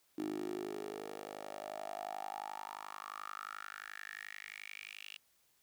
10% pulse tone with high-pass filter sweep, 51.4 Hz, G#1, 17 cents flat, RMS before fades -45 dBFS, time 0.18-5.17 s, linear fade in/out 5 ms, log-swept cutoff 310 to 2800 Hz, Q 6.5, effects white hiss -73 dBFS RMS until 5.62 s

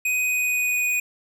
square tone with pitch glide, 2500 to 2474 Hz, D#7 to D#7, +8 to -10 cents, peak -21 dBFS, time 0.05-1 s, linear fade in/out 5 ms, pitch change -18 cents, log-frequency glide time 0.25-0.87 s, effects none

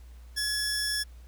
sawtooth tone pair together, 1693 / 5375 Hz, G#6 / E8, +33 / +33 cents, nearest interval octave + minor sixth, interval 2000 cents, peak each -28 / -27 dBFS, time 0.36-1.04 s, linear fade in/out 20 ms, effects added 60 Hz sine -45 dBFS peak until 1.27 s + pink hiss -62 dBFS RMS until 1.27 s

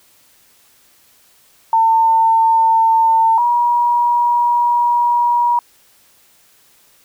sine tone pair in turn, 901 / 957.6 Hz, A5 / A#5, +41 / +46 cents, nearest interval minor second, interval 105 cents, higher second, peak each -9 / -11 dBFS, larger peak first, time 1.73-3.38 / 3.38-5.59 s, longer second, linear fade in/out 2 ms, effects white hiss -52 dBFS RMS until 7.04 s

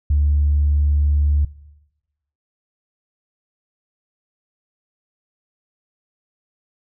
sine tone, 73 Hz, D2, 10 cents flat, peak -12 dBFS, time 0.1-1.45 s, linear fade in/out 5 ms, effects noise-tail reverb RT60 1.0 s tail -21 dB re dry + tanh soft clip ceiling -9 dBFS

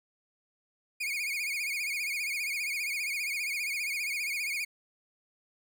40% pulse tone with vibrato, 2312 Hz, D7, 28 cents flat, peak -30 dBFS, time 1-4.65 s, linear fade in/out 10 ms, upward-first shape sine, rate 15 Hz, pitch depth 120 cents each way, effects none

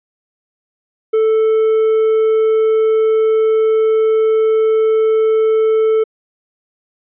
triangle tone, 440 Hz, A4, in tune, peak -8 dBFS, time 1.13-6.04 s, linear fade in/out 10 ms, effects resampled to 8000 Hz

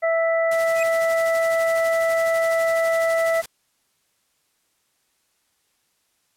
harmonic tone, 659.3 Hz, E5, in tune, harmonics 1 / 2 / 3, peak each -18 / -30 / -26 dBFS, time 0.02-3.42 s, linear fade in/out 20 ms
white noise with tremolo, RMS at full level -34 dBFS, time 0.51-3.46 s, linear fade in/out 5 ms, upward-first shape sine, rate 12 Hz, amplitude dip 60%
square tone with exponential growth, 2508 Hz, D#7, 13 cents sharp, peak -23 dBFS, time 0.71-0.83 s, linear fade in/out 2 ms, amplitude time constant 24 ms
effects white hiss -68 dBFS RMS until 6.36 s + low-pass 12000 Hz 12 dB/octave

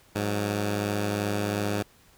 10% pulse tone pair together, 102.93 / 183.4 Hz, G#2 / F#3, -15 / -15 cents, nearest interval minor seventh, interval 1000 cents, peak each -18 / -28 dBFS, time 0.15-1.83 s, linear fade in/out 10 ms, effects pink hiss -58 dBFS RMS until 2.17 s

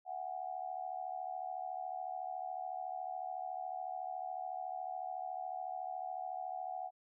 sine tone with amplitude modulation, 740 Hz, F#5, in tune, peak -35 dBFS, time 0.05-6.91 s, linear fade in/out 50 ms, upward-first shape sine, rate 73.9 Hz, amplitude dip 85%, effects none

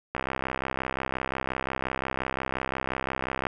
click train, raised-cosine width 0.5 ms, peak -13 dBFS, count 219, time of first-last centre 0.15-3.468 s, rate 65.7 Hz, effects none

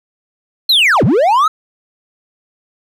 triangle linear two-way sweep, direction down then up, 4263 to 92.5 to 1324 Hz, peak -6 dBFS, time 0.69-1.48 s, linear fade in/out 5 ms, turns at 1.04 s, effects none

